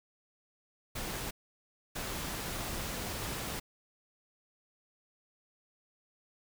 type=noise bursts at uneven times; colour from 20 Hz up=pink; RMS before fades=-38 dBFS; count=2; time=0.95-1.31 / 1.95-3.6 s; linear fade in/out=10 ms; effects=none